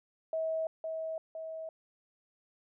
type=tone with echo; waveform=sine; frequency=643 Hz; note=E5; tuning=43 cents flat; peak=-30 dBFS; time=0.33-0.67 s; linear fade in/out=2 ms; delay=510 ms; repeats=2; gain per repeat=-4 dB; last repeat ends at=1.69 s; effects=none